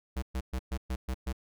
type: tone bursts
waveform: square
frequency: 64.2 Hz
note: C2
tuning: 32 cents flat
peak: -31 dBFS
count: 7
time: 0.16-1.328 s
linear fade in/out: 10 ms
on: 64 ms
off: 120 ms
effects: none